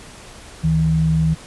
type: tone pair together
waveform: sine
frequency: 71.05 / 159.5 Hz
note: C#2 / D#3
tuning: +43 / +43 cents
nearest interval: octave + major second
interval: 1400 cents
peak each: -23 / -14 dBFS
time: 0.63-1.35 s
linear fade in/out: 20 ms
effects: pink hiss -40 dBFS RMS until 1.46 s + resampled to 24000 Hz